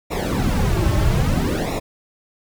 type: noise with flanger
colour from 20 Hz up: brown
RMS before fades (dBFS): -19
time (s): 0.1-1.8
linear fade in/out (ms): 20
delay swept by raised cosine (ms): 0.64 to 4.24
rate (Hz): 0.61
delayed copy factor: -0.9
effects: none